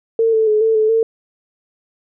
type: tone with pitch steps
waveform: sine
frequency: 453.2 / 441.6 / 426.8 / 445.9 / 433.8 / 450.7 Hz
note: A#4 / A4 / G#4 / A4 / A4 / A4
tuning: -49 / +6 / +47 / +23 / -25 / +42 cents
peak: -11 dBFS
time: 0.19-1.03 s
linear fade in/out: 2 ms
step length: 140 ms
effects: none